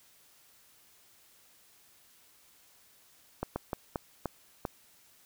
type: slowing click train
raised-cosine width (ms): 1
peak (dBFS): -18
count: 6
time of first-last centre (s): 3.43-4.652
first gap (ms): 130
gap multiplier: 1.32
effects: white hiss -62 dBFS RMS until 5.25 s